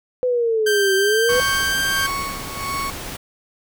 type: exponential two-way sweep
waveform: sine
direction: down then up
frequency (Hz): 508 to 380.6 to 508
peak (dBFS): -16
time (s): 0.23-1.4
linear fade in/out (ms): 0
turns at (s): 0.95
type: tone with pitch glide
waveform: sawtooth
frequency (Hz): 1568 to 1578.9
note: G6 to G6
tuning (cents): 0 to +12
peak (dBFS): -15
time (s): 0.66-2.07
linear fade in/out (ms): 10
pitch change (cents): +12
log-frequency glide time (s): 1.33-1.88
type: noise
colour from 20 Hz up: pink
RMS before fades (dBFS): -31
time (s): 1.29-3.17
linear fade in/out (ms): 10
type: tone with tremolo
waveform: 35% pulse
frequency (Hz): 1108.7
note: C#6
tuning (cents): 0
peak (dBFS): -21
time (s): 1.29-2.9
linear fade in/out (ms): 0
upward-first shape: sine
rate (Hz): 1.5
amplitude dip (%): 80
effects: none